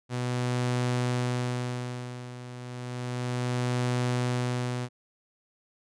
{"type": "tone with tremolo", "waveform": "sawtooth", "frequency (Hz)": 123.8, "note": "B2", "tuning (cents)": 5, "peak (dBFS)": -21, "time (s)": [0.09, 4.89], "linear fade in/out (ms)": 50, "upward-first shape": "sine", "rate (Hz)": 0.32, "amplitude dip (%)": 80, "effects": ["resampled to 22050 Hz"]}